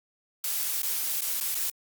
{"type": "noise with dropouts", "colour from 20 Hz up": "blue", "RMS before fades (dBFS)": -29, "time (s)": [0.44, 1.7], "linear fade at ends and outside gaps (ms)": 2, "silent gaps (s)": [[0.82, 0.83], [1.208, 1.218], [1.402, 1.409], [1.546, 1.551]], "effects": ["Opus 48 kbps"]}